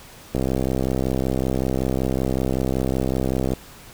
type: click train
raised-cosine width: 2 ms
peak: -9 dBFS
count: 209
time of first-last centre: 0.35-3.535 s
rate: 65.3 Hz
effects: pink hiss -44 dBFS RMS until 3.93 s